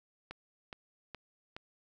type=click train; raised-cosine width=0.3 ms; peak=-27 dBFS; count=4; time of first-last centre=0.31-1.565 s; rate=2.39 Hz; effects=none